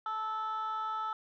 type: tone pair together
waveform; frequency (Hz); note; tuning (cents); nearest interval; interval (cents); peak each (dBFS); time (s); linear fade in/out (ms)
sine; 874 / 1311; A5 / E6; -12 / -10; perfect fifth; 702; -35 / -32; 0.06-1.13; 2
effects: tanh soft clip ceiling -30 dBFS